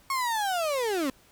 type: linear sweep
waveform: 35% pulse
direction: down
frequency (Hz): 1100 to 252.3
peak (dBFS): -24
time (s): 0.1-1.1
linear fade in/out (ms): 2
effects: pink hiss -59 dBFS RMS until 1.31 s